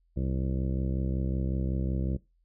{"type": "harmonic tone", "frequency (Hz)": 65.4, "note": "C2", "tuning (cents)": 0, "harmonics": [1, 2, 3, 4, 5, 6, 7, 8, 9], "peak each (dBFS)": [-30, -32, -35, -43, -39, -47, -47, -47, -50], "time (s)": [0.16, 2.17], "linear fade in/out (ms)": 10, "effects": ["noise-tail reverb RT60 0.2 s tail -19 dB re dry", "added 42 Hz sine -65 dBFS peak until 2.44 s"]}